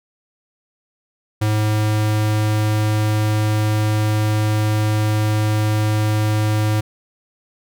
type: tone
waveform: square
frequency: 107 Hz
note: A2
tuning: 48 cents flat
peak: -16 dBFS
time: 1.41-6.81 s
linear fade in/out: 10 ms
effects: none